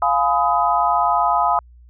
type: chord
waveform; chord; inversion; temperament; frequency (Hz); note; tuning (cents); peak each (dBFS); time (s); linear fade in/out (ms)
sine; F half-diminished seventh; none; just; 698.5 / 838.1 / 1005.8 / 1257.2; F5 / Ab5 / Cb6 / Eb6; 0 / +16 / +31 / +18; -20; 0.02-1.59; 2
effects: added 60 Hz sine -43 dBFS peak until 1.89 s